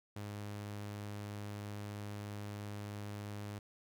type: tone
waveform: sawtooth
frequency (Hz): 103.1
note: G#2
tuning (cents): -12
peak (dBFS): -38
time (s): 0.16-3.59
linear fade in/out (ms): 5
effects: none